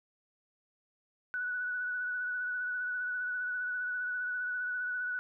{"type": "tone with vibrato", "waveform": "sine", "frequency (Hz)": 1480, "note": "F#6", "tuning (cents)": 0, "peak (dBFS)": -32, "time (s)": [1.34, 5.19], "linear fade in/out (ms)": 0, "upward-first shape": "sine", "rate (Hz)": 15, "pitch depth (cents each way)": 23, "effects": []}